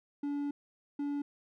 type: tone pair in turn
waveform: triangle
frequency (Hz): 286.9 / 286.9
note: D4 / D4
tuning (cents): -40 / -40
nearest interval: unison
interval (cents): 0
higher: neither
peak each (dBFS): -30 / -30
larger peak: neither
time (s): 0.23-0.51 / 0.99-1.22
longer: first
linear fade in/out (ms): 5
effects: none